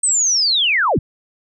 sine linear sweep, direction down, 8372 to 58.27 Hz, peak -13 dBFS, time 0.03-0.99 s, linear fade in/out 5 ms, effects none

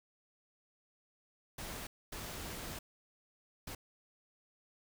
pink noise bursts at uneven times, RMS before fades -44 dBFS, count 3, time 1.58-1.87 / 2.12-2.79 / 3.67-3.75 s, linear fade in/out 5 ms, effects none

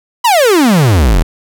45% pulse exponential sweep, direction down, 1020 to 36.71 Hz, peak -6 dBFS, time 0.24-1.23 s, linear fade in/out 10 ms, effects none

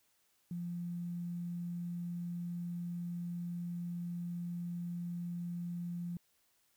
sine tone with quantisation, 173.8 Hz, F3, 8 cents flat, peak -37 dBFS, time 0.51-6.17 s, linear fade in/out 2 ms, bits 11, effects white hiss -74 dBFS RMS until 6.76 s

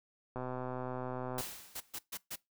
click train, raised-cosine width 1 ms, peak -26 dBFS, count 134, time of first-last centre 0.36-1.407 s, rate 127 Hz
white noise with exponential decay, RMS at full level -38 dBFS, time 1.38-2.03 s, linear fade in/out 2 ms, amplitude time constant 140 ms
white noise bursts, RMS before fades -41 dBFS, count 4, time 1.75-2.36 s, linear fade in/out 10 ms, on 55 ms, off 130 ms
effects noise-tail reverb RT60 0.2 s tail -22 dB re dry

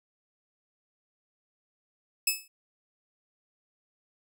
10% pulse tone with exponential decay, 2600 Hz, E7, 24 cents flat, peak -12 dBFS, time 2.27-2.48 s, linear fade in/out 5 ms, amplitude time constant 44 ms, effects none

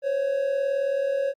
triangle tone pair together, 515.6 / 554.4 Hz, C5 / C#5, -26 / 0 cents, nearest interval minor second, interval 126 cents, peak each -28 / -21 dBFS, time 0.02-1.34 s, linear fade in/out 50 ms, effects Opus 48 kbps

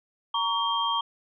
sine tone cluster, 928 / 1127 / 3194 Hz, A#5 / C#6 / G7, -8 / +28 / +32 cents, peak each -28 dBFS, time 0.34-1.01 s, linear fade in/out 5 ms, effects none

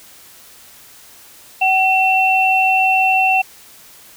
sine tone pair together, 758.5 / 2703 Hz, F#5 / E7, +43 / +43 cents, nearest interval octave + minor seventh, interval 2200 cents, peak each -14 dBFS, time 1.61-3.42 s, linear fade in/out 10 ms, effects white hiss -43 dBFS RMS until 4.16 s

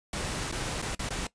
pink noise with dropouts, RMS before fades -33 dBFS, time 0.13-1.27 s, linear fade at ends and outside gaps 2 ms, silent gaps 0.515-0.524 / 0.818-0.824 / 0.95-0.993 / 1.09-1.105 s, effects noise-tail reverb RT60 0.1 s tail -18 dB re dry + resampled to 22050 Hz

